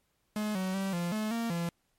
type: tone with pitch steps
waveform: 45% pulse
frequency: 212 / 187.4 / 193.7 / 173.2 / 215.3 / 231.2 / 170.3 Hz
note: G#3 / F#3 / G3 / F3 / A3 / A#3 / F3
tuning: +36 / +22 / -20 / -14 / -37 / -14 / -43 cents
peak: -30 dBFS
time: 0.36-1.69 s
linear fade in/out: 2 ms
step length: 190 ms
effects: pink hiss -75 dBFS RMS until 1.98 s + MP3 64 kbps